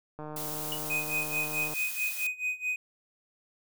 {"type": "click train", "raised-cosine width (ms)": 1, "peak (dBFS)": -27, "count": 236, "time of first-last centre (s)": [0.19, 1.736], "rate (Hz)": 152}
{"type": "noise", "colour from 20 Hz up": "blue", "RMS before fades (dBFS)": -37, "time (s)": [0.36, 2.27], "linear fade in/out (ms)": 5}
{"type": "tone with exponential decay", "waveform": "triangle", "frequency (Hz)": 2928, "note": "F#7", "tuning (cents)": -19, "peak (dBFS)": -28, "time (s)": [0.72, 0.85], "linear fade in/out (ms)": 1, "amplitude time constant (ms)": 28}
{"type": "tone with tremolo", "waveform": "triangle", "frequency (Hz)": 2499, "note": "D#7", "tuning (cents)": 7, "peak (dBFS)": -25, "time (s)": [0.9, 2.76], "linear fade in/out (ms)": 2, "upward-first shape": "sine", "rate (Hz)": 4.6, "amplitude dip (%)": 90}
{"effects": []}